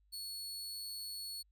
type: tone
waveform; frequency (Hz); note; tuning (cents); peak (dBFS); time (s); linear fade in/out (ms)
sawtooth; 4399; C#8; -14; -39; 0.12-1.43; 20
effects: added 50 Hz sine -68 dBFS peak until 1.51 s